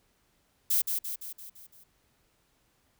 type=noise with echo; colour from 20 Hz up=violet; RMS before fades=-25 dBFS; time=0.7-0.82 s; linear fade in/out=10 ms; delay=170 ms; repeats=6; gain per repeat=-5 dB; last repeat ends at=1.84 s; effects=pink hiss -70 dBFS RMS until 2.99 s